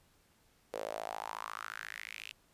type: tone with high-pass filter sweep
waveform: sawtooth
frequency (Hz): 54.1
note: A1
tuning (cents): -29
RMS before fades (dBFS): -43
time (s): 0.73-2.32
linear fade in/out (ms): 0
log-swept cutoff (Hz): 490 to 2800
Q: 4.8
effects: pink hiss -69 dBFS RMS until 2.53 s + resampled to 32000 Hz